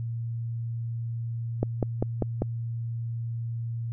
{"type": "click train", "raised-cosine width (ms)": 2, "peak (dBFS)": -11, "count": 5, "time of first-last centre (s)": [1.63, 2.421], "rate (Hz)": 5.06, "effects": ["added 116 Hz sine -29 dBFS peak until 3.92 s"]}